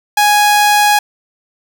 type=tone; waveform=sawtooth; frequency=830.6 Hz; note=G#5; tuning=in tune; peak=-4 dBFS; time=0.17-0.99 s; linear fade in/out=5 ms; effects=7-bit